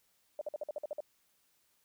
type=tone bursts; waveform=sine; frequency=598 Hz; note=D5; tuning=31 cents sharp; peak=-34 dBFS; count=9; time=0.39-1.005 s; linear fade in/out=2 ms; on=23 ms; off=51 ms; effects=white hiss -73 dBFS RMS until 1.84 s